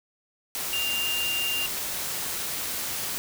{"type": "tone in noise", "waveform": "sine", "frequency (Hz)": 2794, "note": "F7", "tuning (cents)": 0, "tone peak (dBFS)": -26, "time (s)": [0.73, 1.66], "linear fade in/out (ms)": 0, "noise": "white", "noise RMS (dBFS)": -31, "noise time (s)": [0.55, 3.18], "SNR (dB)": 2, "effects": []}